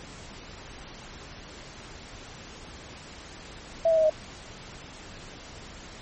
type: tone with pitch steps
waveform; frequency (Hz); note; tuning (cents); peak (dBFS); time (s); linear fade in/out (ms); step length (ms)
sine; 659.3 / 646.9 / 634.6 / 622.7; E5 / E5 / D#5 / D#5; 0 / -33 / +34 / +1; -18; 3.85-4.098; 5; 62
effects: pink hiss -44 dBFS RMS until 6.01 s + MP3 32 kbps